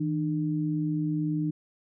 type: tone pair together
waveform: sine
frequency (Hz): 159.6 / 301.5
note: D#3 / D4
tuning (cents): +44 / +46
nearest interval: major seventh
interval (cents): 1102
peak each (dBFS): -28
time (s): 0-1.51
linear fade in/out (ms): 10
effects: none